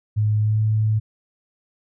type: tone with pitch glide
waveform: sine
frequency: 106.5 to 108.49 Hz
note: G#2 to A2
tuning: +44 to -24 cents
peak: -16 dBFS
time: 0.16-1 s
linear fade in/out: 20 ms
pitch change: +32 cents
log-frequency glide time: 0.4-0.6 s
effects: none